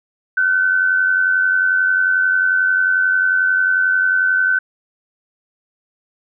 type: tone pair together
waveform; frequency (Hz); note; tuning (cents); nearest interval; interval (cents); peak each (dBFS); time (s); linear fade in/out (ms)
sine; 1429 / 1520.2; F6 / F#6; +39 / +46; minor second; 107; -22 / -13; 0.37-4.59; 5
effects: none